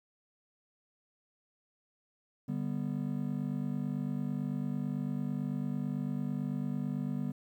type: chord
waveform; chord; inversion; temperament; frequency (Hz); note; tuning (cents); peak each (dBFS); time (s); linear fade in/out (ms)
triangle; G major; second; just; 147 / 196 / 245; D3 / G3 / B3; +2 / 0 / -14; -34; 2.48-7.32; 10
effects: tanh soft clip ceiling -22 dBFS + 11-bit